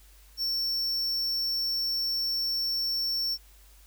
square tone, 5440 Hz, F8, 46 cents flat, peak -27 dBFS, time 0.37-3.38 s, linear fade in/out 50 ms, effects added 50 Hz sine -53 dBFS peak until 3.86 s + white hiss -59 dBFS RMS until 3.86 s

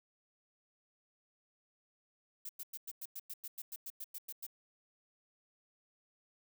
violet noise bursts, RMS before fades -44 dBFS, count 15, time 2.45-4.466 s, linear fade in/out 5 ms, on 42 ms, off 99 ms, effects none

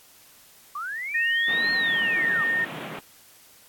sine linear two-way sweep, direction up then down, 1121 to 4279 to 1121 Hz, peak -29 dBFS, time 0.75-2.44 s, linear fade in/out 5 ms, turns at 1.72 s
sine tone with pitch glide, 1852 to 1836 Hz, A#6 to A#6, -12 to -27 cents, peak -21 dBFS, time 1.14-2.65 s, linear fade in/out 10 ms, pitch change -15 cents, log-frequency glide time 1.38-2.22 s
pink band-pass noise, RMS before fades -37 dBFS, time 1.48-2.99 s, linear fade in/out 0 ms, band 140 to 3400 Hz, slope 48 dB/octave
effects white hiss -53 dBFS RMS until 3.68 s + AAC 64 kbps

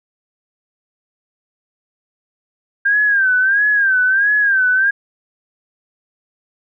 sine tone with vibrato, 1592 Hz, G6, 26 cents sharp, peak -11 dBFS, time 2.85-4.91 s, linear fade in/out 10 ms, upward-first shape sine, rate 1.5 Hz, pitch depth 110 cents each way, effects none

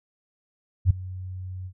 sine tone with ADSR envelope, 92.5 Hz, F#2, in tune, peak -11 dBFS, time 0.85-1.73 s, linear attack 53 ms, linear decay 7 ms, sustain -21 dB, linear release 71 ms, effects none

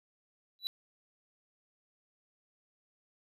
triangle tone with exponential growth, 3951 Hz, B7, in tune, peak -26 dBFS, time 0.59-0.67 s, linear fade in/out 0 ms, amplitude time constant 16 ms, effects none

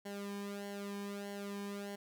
sawtooth tone with flanger, 201.4 Hz, G3, 47 cents sharp, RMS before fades -43 dBFS, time 0.05-1.96 s, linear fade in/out 10 ms, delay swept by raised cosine 0.8 to 1.5 ms, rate 1.6 Hz, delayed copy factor -0.75, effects none

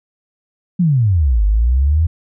sine exponential two-way sweep, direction down then up, 187.4 to 49.09 to 84.6 Hz, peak -10 dBFS, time 0.79-2.07 s, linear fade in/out 10 ms, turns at 1.44 s, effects none

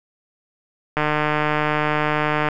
click train, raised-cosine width 0.5 ms, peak -5 dBFS, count 230, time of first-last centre 0.97-2.487 s, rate 151 Hz, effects none

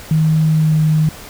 sine tone with pitch glide, 157.4 to 155.41 Hz, D#3 to D#3, +20 to -2 cents, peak -10 dBFS, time 0.11-1.09 s, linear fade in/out 2 ms, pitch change -22 cents, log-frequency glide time 0.41-0.8 s, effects pink hiss -35 dBFS RMS until 1.29 s

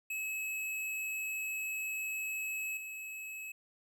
square tone with level steps, 2579 Hz, E7, 39 cents flat, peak -36 / -42 dBFS, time 0.1-3.52 s, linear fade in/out 5 ms, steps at 2.77 s, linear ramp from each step 2 ms, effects none

